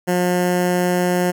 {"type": "tone with notch filter", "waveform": "15% pulse", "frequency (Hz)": 178.9, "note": "F3", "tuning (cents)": 42, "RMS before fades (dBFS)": -18, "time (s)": [0.07, 1.32], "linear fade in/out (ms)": 20, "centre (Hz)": 3800, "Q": 1.4, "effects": []}